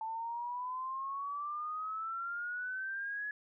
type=exponential sweep; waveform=sine; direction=up; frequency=880 to 1700 Hz; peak=-36 dBFS; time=0.01-3.31 s; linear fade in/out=2 ms; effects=none